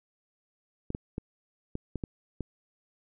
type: clicks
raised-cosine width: 3 ms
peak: -20 dBFS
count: 7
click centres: 0.904 / 0.949 / 1.181 / 1.754 / 1.957 / 2.038 / 2.407 s
effects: none